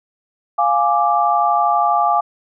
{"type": "chord", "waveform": "sine", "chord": "D diminished", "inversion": "first", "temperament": "equal", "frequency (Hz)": [698.5, 830.6, 1174.7], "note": ["F5", "Ab5", "D6"], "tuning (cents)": [0, 0, 0], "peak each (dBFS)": -17, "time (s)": [0.58, 2.21], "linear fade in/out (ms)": 10, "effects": []}